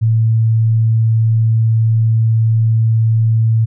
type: tone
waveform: sine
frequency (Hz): 112.3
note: A2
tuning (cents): +36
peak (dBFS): -9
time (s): 0.01-3.66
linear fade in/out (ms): 20
effects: none